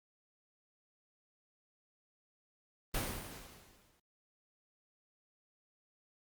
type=noise with exponential decay; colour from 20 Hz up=pink; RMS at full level=-34 dBFS; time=2.94-4 s; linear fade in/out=5 ms; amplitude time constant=230 ms; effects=Opus 32 kbps